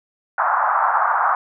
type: band-pass noise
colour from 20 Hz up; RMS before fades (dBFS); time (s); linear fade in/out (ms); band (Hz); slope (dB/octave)
white; -18; 0.38-1.35; 2; 720 to 1400; 48
effects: none